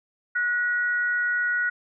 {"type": "tone pair together", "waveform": "sine", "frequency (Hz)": [1462, 1914.6], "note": ["F#6", "A#6"], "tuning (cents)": [-21, 46], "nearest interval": "perfect fourth", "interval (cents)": 467, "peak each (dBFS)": [-22, -30], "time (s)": [0.35, 1.7], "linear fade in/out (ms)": 10, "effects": []}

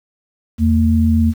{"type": "tone pair together", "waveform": "sine", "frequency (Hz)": [82.9, 227], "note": ["E2", "A#3"], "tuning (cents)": [10, -46], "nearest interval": "octave + perfect fourth", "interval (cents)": 1744, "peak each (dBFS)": -13, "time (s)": [0.58, 1.34], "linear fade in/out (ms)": 50, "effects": ["7-bit"]}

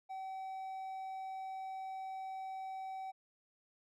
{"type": "tone", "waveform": "triangle", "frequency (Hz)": 764, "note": "G5", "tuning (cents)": -45, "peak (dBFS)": -39, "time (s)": [0.09, 3.12], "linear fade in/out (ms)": 20, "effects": []}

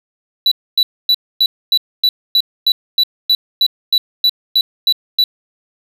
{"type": "tone bursts", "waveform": "triangle", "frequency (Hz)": 3951, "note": "B7", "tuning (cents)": 0, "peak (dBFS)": -7, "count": 16, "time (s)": [0.46, 5.24], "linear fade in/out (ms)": 2, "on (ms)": 55, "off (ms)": 260, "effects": []}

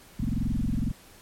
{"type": "tone with frequency modulation", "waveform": "sine", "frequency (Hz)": 130.81, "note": "C3", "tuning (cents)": 0, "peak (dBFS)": -24, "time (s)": [0.19, 0.92], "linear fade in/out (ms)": 10, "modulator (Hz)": 21.9, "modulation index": 5.7, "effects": ["pink hiss -52 dBFS RMS until 1.21 s", "MP3 64 kbps"]}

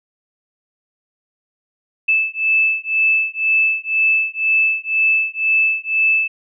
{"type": "beating tone pair", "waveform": "sine", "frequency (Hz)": [2625, 2627], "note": ["E7", "E7"], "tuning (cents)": [-8, -7], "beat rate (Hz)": 2, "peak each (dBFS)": -17, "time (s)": [2.08, 6.28], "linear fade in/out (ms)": 10, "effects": []}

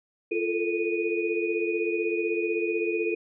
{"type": "tone cluster", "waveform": "sine", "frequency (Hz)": [344.1, 435.3, 451.2, 2472], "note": ["F4", "A4", "A4", "D#7"], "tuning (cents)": [-26, -19, 44, -12], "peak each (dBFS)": [-28, -29, -33, -32], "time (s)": [0.31, 3.15], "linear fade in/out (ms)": 10, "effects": []}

